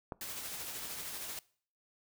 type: click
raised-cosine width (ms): 1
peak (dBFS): -24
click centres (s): 0.122
type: noise with tremolo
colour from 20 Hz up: white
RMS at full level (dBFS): -41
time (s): 0.21-1.39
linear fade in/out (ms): 2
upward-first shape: sine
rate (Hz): 13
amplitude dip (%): 30
effects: noise-tail reverb RT60 0.5 s tail -22 dB re dry